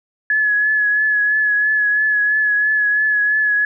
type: tone with vibrato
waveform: sine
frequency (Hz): 1700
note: G#6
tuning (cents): +40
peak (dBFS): -13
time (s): 0.3-3.65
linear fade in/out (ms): 2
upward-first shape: triangle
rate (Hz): 3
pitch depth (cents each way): 33
effects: none